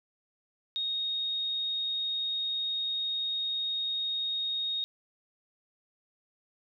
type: tone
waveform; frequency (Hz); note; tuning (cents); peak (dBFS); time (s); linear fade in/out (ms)
sine; 3729; A#7; 0; -29; 0.76-4.84; 0
effects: none